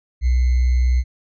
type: tone with sample-and-hold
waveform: sine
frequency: 62.1 Hz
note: B1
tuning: 10 cents sharp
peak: -13 dBFS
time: 0.21-1.04 s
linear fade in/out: 50 ms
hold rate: 2100 Hz
effects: resampled to 16000 Hz